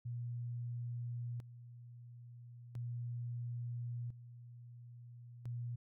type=tone with tremolo; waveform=sine; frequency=120 Hz; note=B2; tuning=49 cents flat; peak=-39 dBFS; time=0.05-5.76 s; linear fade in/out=10 ms; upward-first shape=square; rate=0.37 Hz; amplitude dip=75%; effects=none